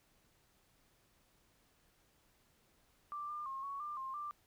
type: tone with pitch steps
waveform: sine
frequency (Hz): 1178 / 1198 / 1074 / 1115 / 1192 / 1061 / 1183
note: D6 / D6 / C6 / C#6 / D6 / C6 / D6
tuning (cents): +5 / +34 / +45 / +10 / +25 / +24 / +12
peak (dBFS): -40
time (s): 3.12-4.31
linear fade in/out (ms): 0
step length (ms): 170
effects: pink hiss -72 dBFS RMS until 4.46 s